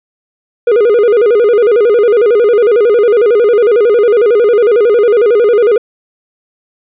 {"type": "tone with vibrato", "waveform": "triangle", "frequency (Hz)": 445.2, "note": "A4", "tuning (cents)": 20, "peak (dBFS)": -3, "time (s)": [0.67, 5.78], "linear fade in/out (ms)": 5, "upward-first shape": "square", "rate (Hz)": 11, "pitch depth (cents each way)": 130, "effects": ["resampled to 8000 Hz"]}